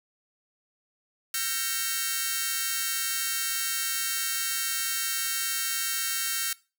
5% pulse chord, G half-diminished seventh, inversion third, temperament equal with one note detuned, 1361.1 / 1568 / 1864.7 / 2217 Hz, F6 / G6 / Bb6 / Db7, -45 / 0 / 0 / 0 cents, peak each -21 / -21 / -22 / -24 dBFS, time 1.34-6.53 s, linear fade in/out 2 ms, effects noise-tail reverb RT60 0.3 s tail -21 dB re dry

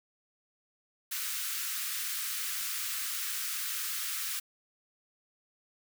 white high-pass noise, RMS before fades -35 dBFS, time 1.11-4.4 s, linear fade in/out 10 ms, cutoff 1200 Hz, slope 48 dB/octave, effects none

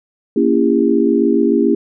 sine chord, A# diminished seventh, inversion none, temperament just, 233.1 / 279.7 / 335.6 / 402.8 Hz, A#3 / C#4 / E4 / G4, 0 / +16 / +31 / +47 cents, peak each -16 dBFS, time 0.36-1.75 s, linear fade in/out 5 ms, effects none

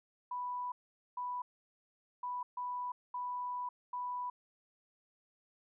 sine tone bursts at uneven times, 987.8 Hz, B5, in tune, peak -36 dBFS, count 6, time 0.31-0.72 / 1.17-1.42 / 2.23-2.43 / 2.57-2.92 / 3.14-3.69 / 3.93-4.3 s, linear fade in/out 5 ms, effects none

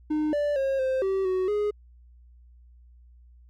triangle tone with pitch steps, 305.3 / 585 / 540 / 523 / 385.2 / 372.5 / 416.2 Hz, D#4 / D5 / C#5 / C5 / G4 / F#4 / G#4, -33 / -7 / -45 / -1 / -30 / +12 / +4 cents, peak -21 dBFS, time 0.1-1.71 s, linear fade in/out 10 ms, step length 230 ms, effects added 60 Hz sine -50 dBFS peak until 3.49 s

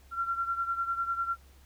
sine beating tone pair, 1366 / 1376 Hz, F6 / F6, -39 / -26 cents, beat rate 10 Hz, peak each -30 / -35 dBFS, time 0.11-1.37 s, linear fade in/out 50 ms, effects added 67 Hz sine -54 dBFS peak until 1.65 s + pink hiss -62 dBFS RMS until 1.65 s

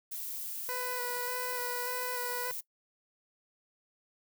violet noise, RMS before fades -39 dBFS, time 0.11-2.61 s, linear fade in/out 10 ms
15% pulse tone with vibrato, 493.9 Hz, B4, in tune, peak -29 dBFS, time 0.69-2.51 s, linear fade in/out 0 ms, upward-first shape square, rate 1.7 Hz, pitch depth 14 cents each way
effects noise-tail reverb RT60 0.1 s tail -19 dB re dry

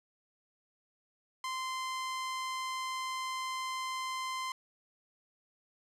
sawtooth tone, 1039 Hz, C6, 12 cents flat, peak -31 dBFS, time 1.44-4.52 s, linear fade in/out 2 ms, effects low-pass 9000 Hz 12 dB/octave

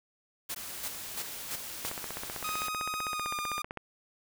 white noise bursts, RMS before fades -36 dBFS, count 5, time 0.49-1.9 s, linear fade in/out 10 ms, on 58 ms, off 280 ms
white noise, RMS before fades -41 dBFS, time 0.56-2.68 s, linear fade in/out 5 ms
click train, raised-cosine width 0.5 ms, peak -22 dBFS, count 31, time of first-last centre 1.85-3.773 s, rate 15.6 Hz
sawtooth tone with pitch glide, 1252 to 1212.1 Hz, D#6 to D#6, +10 to -46 cents, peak -29 dBFS, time 2.44-3.62 s, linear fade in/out 5 ms, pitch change -56 cents, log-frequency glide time 3.06-3.34 s
effects none

